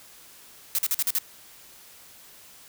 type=noise bursts; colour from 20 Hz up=blue; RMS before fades=-24 dBFS; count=6; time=0.75-1.185 s; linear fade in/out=0 ms; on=35 ms; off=45 ms; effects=white hiss -50 dBFS RMS until 2.68 s